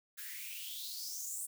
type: noise with high-pass filter sweep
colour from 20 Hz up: blue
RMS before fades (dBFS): -43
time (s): 0.17-1.47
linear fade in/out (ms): 20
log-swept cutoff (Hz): 1600 to 8800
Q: 6.7
effects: none